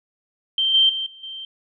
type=tone with level steps; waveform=sine; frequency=3136 Hz; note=G7; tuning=in tune; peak=-17 / -12 / -23 / -41 / -31 dBFS; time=0.58-1.45 s; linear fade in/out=2 ms; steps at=0.74 / 0.89 / 1.06 / 1.23 s; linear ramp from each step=5 ms; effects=none